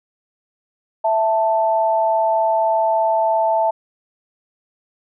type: tone pair together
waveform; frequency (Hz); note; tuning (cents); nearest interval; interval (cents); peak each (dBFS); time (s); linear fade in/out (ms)
sine; 659.3 / 882.6; E5 / A5; 0 / +5; perfect fourth; 505; -17; 1.04-3.71; 10
effects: none